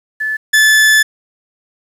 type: tone pair in turn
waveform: sine / 40% pulse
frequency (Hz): 1737 / 1737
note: A6 / A6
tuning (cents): -23 / -23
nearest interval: unison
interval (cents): 0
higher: neither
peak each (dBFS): -15 / -6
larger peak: second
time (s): 0.2-0.37 / 0.53-1.03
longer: second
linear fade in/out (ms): 10
effects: resampled to 32000 Hz + 7-bit